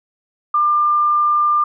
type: tone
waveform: sine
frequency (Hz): 1196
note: D6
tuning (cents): +31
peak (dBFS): -12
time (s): 0.54-1.64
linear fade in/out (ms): 5
effects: none